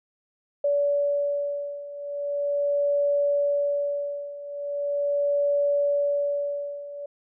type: beating tone pair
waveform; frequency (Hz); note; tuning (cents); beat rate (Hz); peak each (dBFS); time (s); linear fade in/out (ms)
sine; 573 / 573.4; D5 / D5; -43 / -42; 0.4; -27 / -24; 0.64-7.06; 5
effects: none